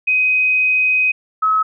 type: tone pair in turn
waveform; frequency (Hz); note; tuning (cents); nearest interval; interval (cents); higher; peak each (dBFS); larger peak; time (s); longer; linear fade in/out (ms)
sine; 2514 / 1284.9; D#7 / E6; +17 / -45; octave; 1162; first; -12; neither; 0.07-1.12 / 1.42-1.63; first; 10
effects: none